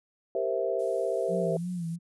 sine chord, C dominant seventh, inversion second, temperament equal, 392 / 466.2 / 523.3 / 659.3 Hz, G4 / Bb4 / C5 / E5, 0 / 0 / 0 / 0 cents, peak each -32 / -32 / -31 / -31 dBFS, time 0.35-1.57 s, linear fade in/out 2 ms
violet noise, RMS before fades -50 dBFS, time 0.79-1.96 s, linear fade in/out 5 ms
sine tone with vibrato, 172.7 Hz, F3, 19 cents flat, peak -30 dBFS, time 1.28-1.99 s, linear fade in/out 50 ms, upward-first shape sine, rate 2.9 Hz, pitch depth 81 cents each way
effects resampled to 24000 Hz

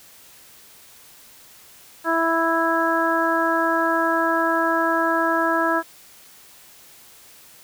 harmonic tone, 329.6 Hz, E4, in tune, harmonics 1 / 2 / 3 / 4 / 5, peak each -24 / -24 / -24 / -24 / -24 dBFS, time 2.04-5.83 s, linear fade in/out 50 ms, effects white hiss -48 dBFS RMS until 7.63 s

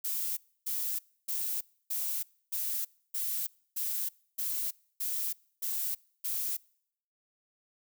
violet noise bursts, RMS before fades -33 dBFS, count 11, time 0.04-6.57 s, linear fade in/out 10 ms, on 330 ms, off 290 ms, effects noise-tail reverb RT60 0.7 s tail -26 dB re dry

